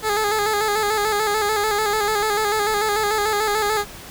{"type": "tone with vibrato", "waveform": "15% pulse", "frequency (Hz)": 422.4, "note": "G#4", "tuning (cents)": 29, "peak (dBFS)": -12, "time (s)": [0.02, 3.85], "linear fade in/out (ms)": 50, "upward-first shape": "square", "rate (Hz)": 6.8, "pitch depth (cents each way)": 48, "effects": ["pink hiss -38 dBFS RMS until 4.1 s"]}